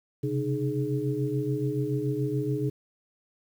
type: tone cluster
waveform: sine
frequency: 130.1 / 137.1 / 304.7 / 419.6 Hz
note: C3 / C#3 / D#4 / G#4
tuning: -9 / -19 / -36 / +18 cents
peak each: -31 dBFS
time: 0.23-2.7 s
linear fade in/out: 10 ms
effects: 9-bit